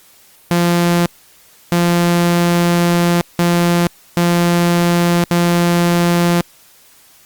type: tone bursts at uneven times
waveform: sawtooth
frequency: 172.9 Hz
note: F3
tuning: 17 cents flat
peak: -7 dBFS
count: 5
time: 0.51-1.06 / 1.72-3.21 / 3.39-3.87 / 4.17-5.24 / 5.31-6.41 s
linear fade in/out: 0 ms
effects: white hiss -47 dBFS RMS until 7.25 s + Opus 48 kbps